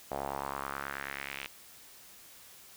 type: tone with band-pass filter sweep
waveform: sawtooth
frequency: 69.3 Hz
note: C#2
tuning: in tune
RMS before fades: -39 dBFS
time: 0.11-1.47 s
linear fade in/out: 5 ms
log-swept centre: 690 to 2700 Hz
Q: 2.8
effects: white hiss -54 dBFS RMS until 2.76 s